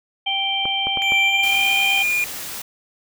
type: harmonic tone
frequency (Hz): 784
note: G5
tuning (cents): 0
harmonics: 1 / 3 / 4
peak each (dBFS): -26 / -26 / -21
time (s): 0.26-2.03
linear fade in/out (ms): 10
type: clicks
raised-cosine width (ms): 1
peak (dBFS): -15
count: 4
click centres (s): 0.655 / 0.87 / 0.973 / 1.121
type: tone with pitch glide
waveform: triangle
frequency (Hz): 2349 to 2421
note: D7 to D#7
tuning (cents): 0 to -48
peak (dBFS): -16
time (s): 1.02-2.24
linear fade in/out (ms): 0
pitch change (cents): +52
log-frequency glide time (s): 1.2-1.74
type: noise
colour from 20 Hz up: white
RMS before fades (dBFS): -31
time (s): 1.43-2.62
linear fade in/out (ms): 5
effects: none